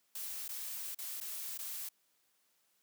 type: noise with dropouts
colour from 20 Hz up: blue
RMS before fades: -42 dBFS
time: 0.15-1.89 s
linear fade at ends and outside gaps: 5 ms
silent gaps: 0.481-0.489 / 0.948-0.986 / 1.203-1.21 / 1.577-1.588 s
effects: white hiss -75 dBFS RMS until 2.82 s + high-pass 150 Hz 12 dB/octave